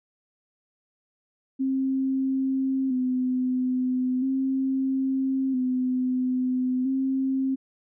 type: tone with vibrato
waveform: sine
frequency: 260 Hz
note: C4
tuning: 11 cents flat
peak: -22 dBFS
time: 1.59-7.56 s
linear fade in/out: 20 ms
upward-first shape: square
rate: 0.38 Hz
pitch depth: 39 cents each way
effects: none